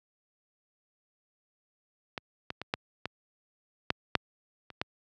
clicks, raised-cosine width 0.3 ms, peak -18 / -18 / -20 / -11 / -17 / -9 / -6 / -29 / -13 dBFS, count 9, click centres 2.178 / 2.504 / 2.616 / 2.739 / 3.056 / 3.904 / 4.153 / 4.703 / 4.815 s, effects high-pass 80 Hz 12 dB/octave

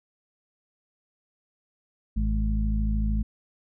harmonic tone, 53.3 Hz, G#1, 46 cents sharp, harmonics 1 / 2 / 3 / 4, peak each -23 / -34 / -37 / -30 dBFS, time 2.16-3.23 s, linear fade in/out 10 ms, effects none

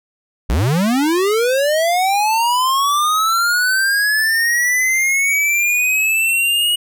square linear sweep, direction up, 45.18 to 2910 Hz, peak -14 dBFS, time 0.49-6.76 s, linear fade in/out 10 ms, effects none

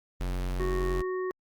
square tone, 45.3 Hz, F#1, 36 cents flat, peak -29 dBFS, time 0.2-1.02 s, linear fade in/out 10 ms
harmonic tone, 370 Hz, F#4, in tune, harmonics 1 / 3 / 5, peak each -29 / -39 / -43 dBFS, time 0.6-1.31 s, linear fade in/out 0 ms
effects Opus 32 kbps

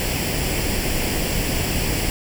pink noise with comb filter, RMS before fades -22 dBFS, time 0-2.1 s, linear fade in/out 0 ms, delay 0.39 ms, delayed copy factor +0.6, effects none

